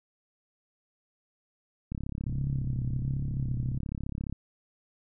click train, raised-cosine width 5 ms, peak -22 dBFS, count 84, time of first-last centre 1.92-4.326 s, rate 34.5 Hz
sine tone with vibrato, 130.81 Hz, C3, in tune, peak -30 dBFS, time 2.26-3.79 s, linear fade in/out 20 ms, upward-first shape triangle, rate 1.3 Hz, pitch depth 95 cents each way
effects none

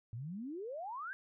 sine exponential sweep, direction up, 107 to 1639 Hz, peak -40 dBFS, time 0.13-1.13 s, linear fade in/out 0 ms, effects none

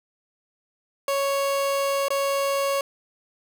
30% pulse tone with dropouts, 554.4 Hz, C#5, in tune, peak -19 dBFS, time 1.08-2.81 s, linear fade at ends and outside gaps 2 ms, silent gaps 2.084-2.104 s, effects none

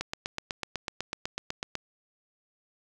click train, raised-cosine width 0.2 ms, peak -14 dBFS, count 15, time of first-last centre 0.01-1.753 s, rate 8.03 Hz, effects none

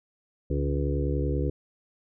harmonic tone with a mistuned harmonic, 70.4 Hz, C#2, 27 cents sharp, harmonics 1 / 2 / 4 / 5 / 6 / 7, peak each -27 / -30 / -33 / -34 / -35 / -35 dBFS, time 0.5-1.5 s, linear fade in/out 5 ms, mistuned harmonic 2, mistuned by +39 cents, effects none

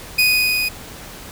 30% pulse tone with level ramp, 2489 Hz, D#7, in tune, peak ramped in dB -9 to -16 dBFS, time 0.18-0.69 s, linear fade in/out 10 ms, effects pink hiss -36 dBFS RMS until 1.31 s

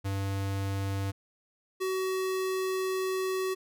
square tone pair in turn, 98 / 376.5 Hz, G2 / F#4, 0 / +30 cents, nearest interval octave + major seventh, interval 2330 cents, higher second, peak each -30 / -29 dBFS, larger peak second, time 0.04-1.12 / 1.8-3.55 s, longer second, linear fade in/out 20 ms, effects none

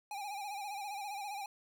square tone with vibrato, 810 Hz, G#5, 43 cents flat, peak -40 dBFS, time 0.11-1.46 s, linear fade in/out 2 ms, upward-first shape sine, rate 15 Hz, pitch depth 72 cents each way, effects none

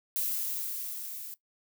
violet noise with level ramp, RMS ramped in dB -30 to -42 dBFS, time 0.16-1.34 s, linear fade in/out 0 ms, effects noise-tail reverb RT60 0.1 s tail -17 dB re dry

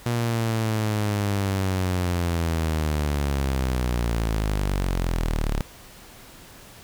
sawtooth linear sweep, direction down, 119.8 to 34.65 Hz, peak -18 dBFS, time 0.06-5.61 s, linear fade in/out 0 ms, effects pink hiss -46 dBFS RMS until 6.83 s

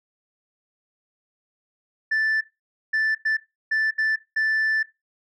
sine tone bursts at uneven times, 1760 Hz, A6, in tune, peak -17 dBFS, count 6, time 2.11-2.41 / 2.93-3.15 / 3.25-3.37 / 3.71-3.91 / 3.98-4.16 / 4.36-4.83 s, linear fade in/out 10 ms, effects noise-tail reverb RT60 0.2 s tail -17 dB re dry + tanh soft clip ceiling -18 dBFS

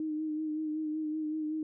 sine tone with vibrato, 309.3 Hz, D#4, 10 cents flat, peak -31 dBFS, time 0-1.63 s, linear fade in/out 2 ms, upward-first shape sine, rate 5.3 Hz, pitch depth 30 cents each way, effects none

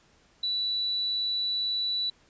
sine tone, 3951 Hz, B7, in tune, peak -26 dBFS, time 0.43-2.1 s, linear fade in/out 5 ms, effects pink hiss -62 dBFS RMS until 2.29 s + resampled to 16000 Hz

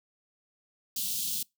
white band-stop noise, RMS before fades -32 dBFS, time 0.96-1.43 s, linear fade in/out 5 ms, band 230 to 3000 Hz, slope 48 dB/octave, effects noise-tail reverb RT60 0.2 s tail -25 dB re dry + high-pass 150 Hz 12 dB/octave

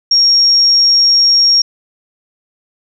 sine tone, 5570 Hz, F8, 5 cents flat, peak -6 dBFS, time 0.11-1.62 s, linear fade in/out 5 ms, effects none

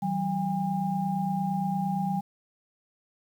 sine tone cluster, 161.9 / 190.6 / 807 Hz, E3 / G3 / G#5, -31 / -48 / -50 cents, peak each -33 / -28 / -30 dBFS, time 0.02-2.21 s, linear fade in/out 10 ms, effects 9-bit

